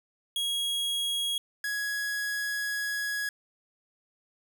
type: tone pair in turn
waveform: 45% pulse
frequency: 3300 / 1670.1 Hz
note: G#7 / G#6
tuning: -12 / +9 cents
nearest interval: octave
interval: 1179 cents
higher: first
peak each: -27 / -29 dBFS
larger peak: first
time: 0.36-1.38 / 1.64-3.29 s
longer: second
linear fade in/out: 2 ms
effects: none